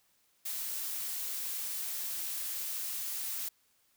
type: noise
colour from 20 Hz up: blue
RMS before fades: -37 dBFS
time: 0.45-3.49 s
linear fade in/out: 10 ms
effects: white hiss -71 dBFS RMS until 3.96 s